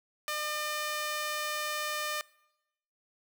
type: tone with high-pass filter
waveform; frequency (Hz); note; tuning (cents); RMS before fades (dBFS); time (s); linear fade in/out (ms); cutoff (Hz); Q
sawtooth; 603; D5; +46; -34; 0.28-2.21; 0; 1200; 0.85
effects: noise-tail reverb RT60 0.9 s tail -23 dB re dry